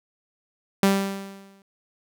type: tone with exponential decay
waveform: sawtooth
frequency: 196 Hz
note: G3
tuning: in tune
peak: -11 dBFS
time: 0.83-1.62 s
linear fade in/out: 2 ms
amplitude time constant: 170 ms
effects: none